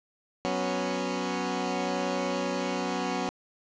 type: chord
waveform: 15% pulse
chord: F# suspended fourth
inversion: none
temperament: equal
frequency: 185 / 246.9 / 277.2 Hz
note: F#3 / B3 / C#4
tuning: 0 / 0 / 0 cents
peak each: -26 dBFS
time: 0.45-3.29 s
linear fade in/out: 0 ms
effects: resampled to 16000 Hz + 9-bit